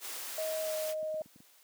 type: noise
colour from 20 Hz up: white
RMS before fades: -41 dBFS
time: 0-0.95 s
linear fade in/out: 50 ms
type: tone with pitch glide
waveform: sine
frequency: 632 to 623.3 Hz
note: D#5 to D#5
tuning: +27 to +3 cents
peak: -32 dBFS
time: 0.38-1.22 s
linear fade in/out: 2 ms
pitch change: -24 cents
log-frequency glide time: 0.63-0.75 s
type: clicks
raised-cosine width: 5 ms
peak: -29 dBFS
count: 6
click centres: 1.029 / 1.143 / 1.21 / 1.26 / 1.361 / 1.404 s
effects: white hiss -62 dBFS RMS until 1.63 s + high-pass 400 Hz 12 dB/octave